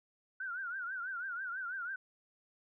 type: tone with vibrato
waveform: sine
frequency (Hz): 1479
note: F#6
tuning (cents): -1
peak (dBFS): -37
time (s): 0.4-1.96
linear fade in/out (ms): 5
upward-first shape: triangle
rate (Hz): 6.1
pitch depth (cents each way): 150
effects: none